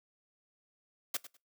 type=noise with echo; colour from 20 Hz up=white; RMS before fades=-33 dBFS; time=1.14-1.17 s; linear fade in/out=5 ms; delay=100 ms; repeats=2; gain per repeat=-15 dB; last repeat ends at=1.37 s; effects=noise-tail reverb RT60 0.2 s tail -21 dB re dry + high-pass 150 Hz 12 dB/octave